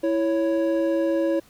triangle tone pair together, 330.4 / 554.9 Hz, E4 / C#5, +4 / +2 cents, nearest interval major sixth, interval 898 cents, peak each -20 / -21 dBFS, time 0.03-1.4 s, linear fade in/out 10 ms, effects pink hiss -55 dBFS RMS until 1.49 s

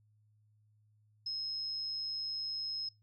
sine tone, 5150 Hz, E8, 41 cents flat, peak -35 dBFS, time 1.26-2.89 s, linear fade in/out 5 ms, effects noise-tail reverb RT60 0.2 s tail -23 dB re dry + added 106 Hz sine -66 dBFS peak until 3.02 s

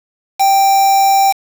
triangle tone with quantisation, 784 Hz, G5, in tune, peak -6 dBFS, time 0.39-1.33 s, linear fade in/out 20 ms, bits 3, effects none

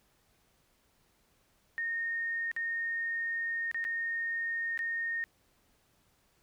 sine tone with dropouts, 1843 Hz, A#6, 20 cents flat, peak -31 dBFS, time 1.78-5.24 s, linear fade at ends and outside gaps 0 ms, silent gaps 2.515-2.564 / 3.714-3.745 / 3.842-3.85 / 4.776-4.791 s, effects pink hiss -70 dBFS RMS until 6.42 s

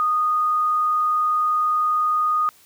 sine tone, 1235 Hz, D#6, 13 cents flat, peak -17 dBFS, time 0-2.49 s, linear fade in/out 0 ms, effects white hiss -53 dBFS RMS until 2.65 s

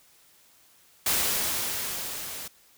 white noise with level ramp, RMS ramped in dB -24 to -38 dBFS, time 1.06-2.48 s, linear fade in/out 5 ms, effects white hiss -59 dBFS RMS until 2.77 s

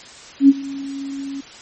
sine tone with ADSR envelope, 275.7 Hz, C#4, 9 cents flat, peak -3 dBFS, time 0.4-1.41 s, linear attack 89 ms, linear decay 36 ms, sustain -22 dB, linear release 8 ms, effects white hiss -40 dBFS RMS until 1.61 s + MP3 32 kbps

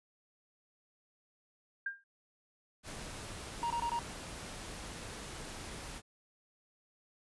sine tone with exponential decay, 1600 Hz, G6, 35 cents sharp, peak -31 dBFS, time 1.86-2.04 s, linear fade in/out 5 ms, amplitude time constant 37 ms
pink noise, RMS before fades -45 dBFS, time 2.83-6.02 s, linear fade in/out 50 ms
triangle tone bursts, 940 Hz, A#5, 14 cents sharp, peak -30 dBFS, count 4, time 3.63-3.99 s, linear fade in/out 0 ms, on 72 ms, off 24 ms
effects resampled to 24000 Hz

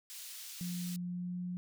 pink high-pass noise, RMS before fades -47 dBFS, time 0.1-0.96 s, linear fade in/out 0 ms, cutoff 3800 Hz, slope 12 dB/octave
sine tone with pitch glide, 176.9 to 178.96 Hz, F3 to F3, +23 to +43 cents, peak -36 dBFS, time 0.61-1.57 s, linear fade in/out 0 ms, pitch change +20 cents, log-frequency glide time 0.96-1.39 s
effects none

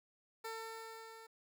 15% pulse tone with level ramp, 449 Hz, A4, 35 cents sharp, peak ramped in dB -35 to -47 dBFS, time 0.44-1.27 s, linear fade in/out 10 ms, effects none

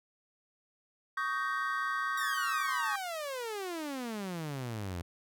triangle chord, Eb dominant seventh, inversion third, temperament just, 1120.1 / 1244.5 / 1555.6 / 1866.8 Hz, Db6 / Eb6 / G6 / Bb6, +18 / 0 / -14 / +2 cents, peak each -33 / -36 / -34 / -37 dBFS, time 1.17-2.96 s, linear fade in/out 5 ms
sawtooth exponential sweep, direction down, 1912 to 82.41 Hz, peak -32 dBFS, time 2.17-5.02 s, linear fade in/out 5 ms
effects none

